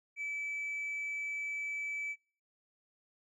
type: tone with tanh clipping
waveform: sine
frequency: 2305 Hz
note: D7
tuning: 33 cents flat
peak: -36 dBFS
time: 0.16-2.16 s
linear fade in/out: 50 ms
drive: 1 dB
effects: noise-tail reverb RT60 0.5 s tail -26 dB re dry